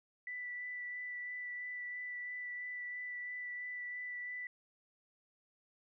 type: tone with vibrato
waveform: sine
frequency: 1975.5 Hz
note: B6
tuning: in tune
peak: -40 dBFS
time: 0.27-4.47 s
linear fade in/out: 2 ms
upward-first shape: sine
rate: 3 Hz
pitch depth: 11 cents each way
effects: none